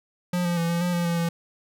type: tone with pitch steps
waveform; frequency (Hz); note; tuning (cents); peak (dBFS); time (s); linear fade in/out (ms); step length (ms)
square; 177.7 / 173.5 / 168.1 / 170.7 / 177 / 172.9 / 170.2 / 168.8; F3 / F3 / E3 / F3 / F3 / F3 / F3 / E3; +30 / -11 / +34 / -39 / +23 / -17 / -44 / +41; -23; 0.33-1.29; 5; 120
effects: none